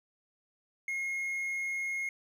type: tone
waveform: triangle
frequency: 2153 Hz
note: C7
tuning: 49 cents sharp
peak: -30 dBFS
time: 0.88-2.09 s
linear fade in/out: 2 ms
effects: none